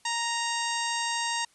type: harmonic tone with a mistuned harmonic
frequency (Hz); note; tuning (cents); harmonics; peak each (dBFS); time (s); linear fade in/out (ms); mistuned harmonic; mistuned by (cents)
932.3; A#5; 0; 1 / 2 / 3 / 4 / 5 / 6 / 7 / 8 / 9; -31 / -34 / -36 / -37 / -38 / -39 / -39 / -40 / -41; 0.05-1.45; 5; 8; +18
effects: white hiss -63 dBFS RMS until 1.54 s + resampled to 24000 Hz